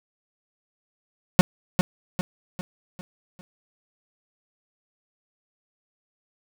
45% pulse tone with echo, 181.6 Hz, F#3, 32 cents flat, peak -8 dBFS, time 1.39-1.41 s, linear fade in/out 0 ms, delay 400 ms, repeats 5, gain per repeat -7 dB, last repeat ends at 3.41 s, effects none

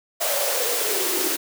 white noise with high-pass filter sweep, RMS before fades -23 dBFS, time 0.2-1.37 s, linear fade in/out 20 ms, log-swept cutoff 640 to 320 Hz, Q 8.2, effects none

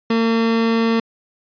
30% pulse tone, 227.6 Hz, A#3, 41 cents flat, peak -12 dBFS, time 0.1-1 s, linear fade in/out 5 ms, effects resampled to 11025 Hz

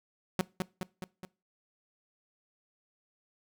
sawtooth tone with echo, 185 Hz, F#3, in tune, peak -21 dBFS, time 0.39-0.41 s, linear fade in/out 0 ms, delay 210 ms, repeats 4, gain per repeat -4 dB, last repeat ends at 1.25 s, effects noise-tail reverb RT60 0.3 s tail -22 dB re dry

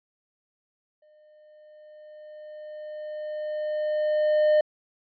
triangle tone with exponential growth, 608 Hz, D#5, 40 cents flat, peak -14 dBFS, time 1.02-4.61 s, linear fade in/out 5 ms, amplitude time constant 780 ms, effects resampled to 11025 Hz

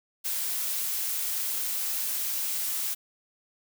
blue noise, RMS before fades -30 dBFS, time 0.24-2.95 s, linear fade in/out 20 ms, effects none

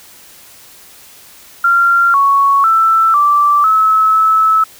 sine tone with pitch steps, 1382 / 1112 / 1328 / 1168 / 1296 / 1303 Hz, F6 / C#6 / E6 / D6 / E6 / E6, -19 / +5 / +12 / -10 / -30 / -20 cents, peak -7 dBFS, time 1.64-4.64 s, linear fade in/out 5 ms, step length 500 ms, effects white hiss -40 dBFS RMS until 4.79 s

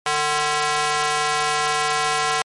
square tone with high-pass filter, 150 Hz, D3, 37 cents sharp, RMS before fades -21 dBFS, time 0.06-2.42 s, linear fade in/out 2 ms, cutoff 900 Hz, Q 1.1, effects MP3 48 kbps

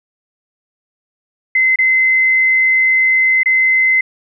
sine tone with dropouts, 2056 Hz, C7, 31 cents flat, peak -9 dBFS, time 1.55-4.01 s, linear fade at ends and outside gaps 5 ms, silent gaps 1.759-1.787 / 3.433-3.458 s, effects none

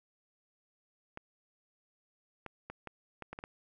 clicks, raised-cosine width 0.5 ms, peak -27 dBFS, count 8, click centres 1.174 / 2.463 / 2.7 / 2.873 / 3.223 / 3.33 / 3.389 / 3.439 s, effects none

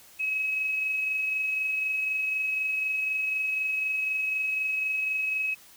sine tone with amplitude modulation, 2559 Hz, D#7, 48 cents sharp, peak -24 dBFS, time 0.19-5.55 s, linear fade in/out 20 ms, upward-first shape sine, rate 24 Hz, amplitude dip 30%, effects white hiss -53 dBFS RMS until 5.76 s

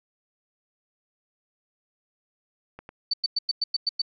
clicks, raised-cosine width 0.5 ms, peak -26 dBFS, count 2, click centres 2.79 / 2.891 s
sine tone bursts, 4544 Hz, C#8, 42 cents sharp, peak -21 dBFS, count 8, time 3.11-4.018 s, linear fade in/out 5 ms, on 26 ms, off 100 ms
effects none

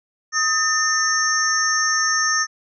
sine tone cluster, 1258 / 1799 / 5530 / 6190 Hz, D#6 / A6 / F8 / G8, +19 / +38 / -18 / -23 cents, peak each -23 / -21 / -24 / -22 dBFS, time 0.32-2.47 s, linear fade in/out 50 ms, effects none

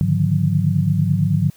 sine tone cluster, 102.9 / 145.4 / 154.4 / 179.8 Hz, G#2 / D3 / D#3 / F#3, -16 / -17 / -13 / -49 cents, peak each -20 dBFS, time 0.01-1.5 s, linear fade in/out 0 ms, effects white hiss -52 dBFS RMS until 1.56 s

